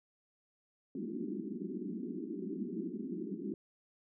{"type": "band-pass noise", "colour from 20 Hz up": "pink", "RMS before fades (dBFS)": -40, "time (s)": [0.95, 3.54], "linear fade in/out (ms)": 2, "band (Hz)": [180, 390], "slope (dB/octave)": 96, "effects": []}